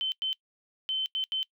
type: tone bursts at uneven times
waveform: sine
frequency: 3075 Hz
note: G7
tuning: 34 cents flat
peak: -27 dBFS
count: 5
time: 0.01-0.12 / 0.22-0.33 / 0.89-1.06 / 1.15-1.24 / 1.32-1.43 s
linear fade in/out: 0 ms
effects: noise-tail reverb RT60 0.1 s tail -23 dB re dry